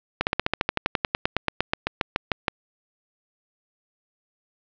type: slowing click train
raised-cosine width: 0.3 ms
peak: -4 dBFS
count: 23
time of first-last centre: 0.21-2.482 s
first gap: 59 ms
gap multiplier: 1.05
effects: low-pass 4000 Hz 12 dB/octave